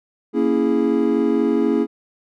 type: chord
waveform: triangle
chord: A# half-diminished seventh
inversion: none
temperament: equal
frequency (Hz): 233.1 / 277.2 / 329.6 / 415.3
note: A#3 / C#4 / E4 / G#4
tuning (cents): 0 / 0 / 0 / 0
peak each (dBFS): -19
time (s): 0.33-1.87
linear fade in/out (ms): 50
effects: none